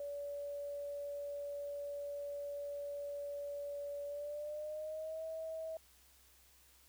sine tone with pitch glide, 573 to 643.2 Hz, D5 to E5, -43 to -43 cents, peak -40 dBFS, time 0-5.77 s, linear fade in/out 2 ms, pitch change +200 cents, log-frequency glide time 4.06-5.24 s, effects added 64 Hz sine -70 dBFS peak until 6.88 s + white hiss -66 dBFS RMS until 6.88 s

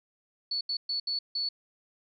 sine tone bursts at uneven times, 4435 Hz, C#8, in tune, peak -28 dBFS, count 5, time 0.51-0.61 / 0.69-0.77 / 0.89-1 / 1.07-1.19 / 1.35-1.49 s, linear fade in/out 5 ms, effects none

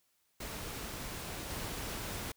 pink noise with level steps, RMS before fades -42 / -40 dBFS, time 0.4-2.32 s, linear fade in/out 5 ms, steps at 1.49 s, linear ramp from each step 20 ms, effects white hiss -75 dBFS RMS until 2.36 s

